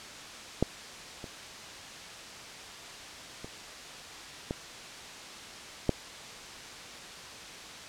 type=clicks; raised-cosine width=2 ms; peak=-10 / -27 / -27 / -18 / -10 dBFS; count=5; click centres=0.626 / 1.242 / 3.445 / 4.509 / 5.893 s; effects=white hiss -44 dBFS RMS until 7.88 s + low-pass 6000 Hz 12 dB/octave